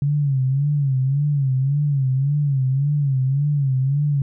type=tone with vibrato; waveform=sine; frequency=138.59 Hz; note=C#3; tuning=in tune; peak=-16 dBFS; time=0.02-4.22 s; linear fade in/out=2 ms; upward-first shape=sine; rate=1.8 Hz; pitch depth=110 cents each way; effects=none